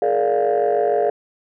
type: chord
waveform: sine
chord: Bb dominant seventh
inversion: third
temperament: just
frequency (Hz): 419.5 / 466.2 / 582.7 / 699.2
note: Ab4 / Bb4 / D5 / F5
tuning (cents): +17 / 0 / -14 / +2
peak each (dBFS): -19 / -21 / -20 / -19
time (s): 0.02-1.1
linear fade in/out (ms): 2
effects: tanh soft clip ceiling -10 dBFS